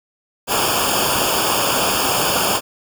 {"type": "noise with comb filter", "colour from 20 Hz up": "pink", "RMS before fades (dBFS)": -18, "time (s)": [0.47, 2.61], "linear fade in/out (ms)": 50, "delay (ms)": 0.5, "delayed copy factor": -1, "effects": []}